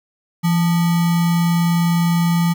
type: tone with sample-and-hold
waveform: sine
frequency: 169.7 Hz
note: F3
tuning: 49 cents flat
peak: -13 dBFS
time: 0.43-2.54 s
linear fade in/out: 20 ms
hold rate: 1050 Hz
effects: none